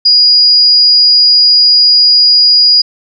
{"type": "tone", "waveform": "sine", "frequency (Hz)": 4887, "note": "D#8", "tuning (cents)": -32, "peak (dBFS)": -3, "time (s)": [0.05, 2.82], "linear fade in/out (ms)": 10, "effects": []}